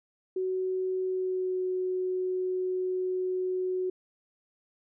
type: tone with pitch glide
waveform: sine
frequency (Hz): 373.1 to 369.2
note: F#4 to F#4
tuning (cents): +14 to -4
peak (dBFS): -27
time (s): 0.36-3.9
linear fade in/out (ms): 5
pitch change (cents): -18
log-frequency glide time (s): 1.05-1.63
effects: none